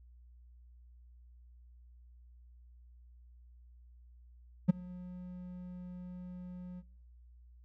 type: tone with ADSR envelope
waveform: triangle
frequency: 180.1 Hz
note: F#3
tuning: 46 cents flat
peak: -16 dBFS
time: 4.68-6.83 s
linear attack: 18 ms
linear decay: 13 ms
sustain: -24 dB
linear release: 44 ms
effects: noise-tail reverb RT60 0.9 s tail -24 dB re dry + added 60 Hz sine -55 dBFS peak until 7.64 s